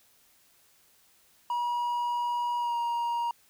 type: tone with pitch glide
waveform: triangle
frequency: 961 to 943.9 Hz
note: B5 to A#5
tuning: -48 to +21 cents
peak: -25 dBFS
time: 1.5-3.31 s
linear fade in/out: 2 ms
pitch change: -31 cents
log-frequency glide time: 2.58-2.76 s
effects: white hiss -63 dBFS RMS until 3.49 s